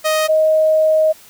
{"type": "tone pair in turn", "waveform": ["sawtooth", "sine"], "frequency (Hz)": [624, 627], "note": ["D#5", "D#5"], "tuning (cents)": [5, 13], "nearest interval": "unison", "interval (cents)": 8, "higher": "second", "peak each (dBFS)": -10, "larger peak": "neither", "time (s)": [[0.04, 0.28], [0.28, 1.13]], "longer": "second", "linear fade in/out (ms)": 20, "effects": ["white hiss -44 dBFS RMS until 1.29 s"]}